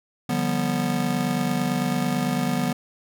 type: chord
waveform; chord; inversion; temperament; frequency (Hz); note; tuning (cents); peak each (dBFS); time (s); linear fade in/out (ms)
square; G dominant seventh; second; just; 147 / 176.4 / 196 / 245; D3 / F3 / G3 / B3; +2 / +18 / 0 / -14; -30 / -29 / -30 / -26; 0.29-2.73; 5
effects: none